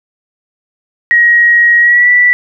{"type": "tone with pitch glide", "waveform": "sine", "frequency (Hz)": [1893, 1963.2], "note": ["A#6", "B6"], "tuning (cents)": [26, -11], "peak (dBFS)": -4, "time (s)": [1.11, 2.33], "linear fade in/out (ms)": 0, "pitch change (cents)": 63, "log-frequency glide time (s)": [1.8, 2.09], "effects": []}